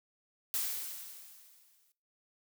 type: noise with exponential decay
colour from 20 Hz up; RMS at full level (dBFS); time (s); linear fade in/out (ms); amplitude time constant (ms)
blue; -32; 0.54-1.92; 0; 300
effects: noise-tail reverb RT60 0.4 s tail -20 dB re dry